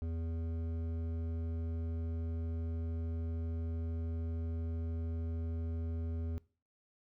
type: tone with hard clipping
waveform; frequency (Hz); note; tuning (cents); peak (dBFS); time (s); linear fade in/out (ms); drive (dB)
sine; 82.41; E2; 0; -37; 0.02-6.38; 0; 11
effects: noise-tail reverb RT60 0.4 s tail -22 dB re dry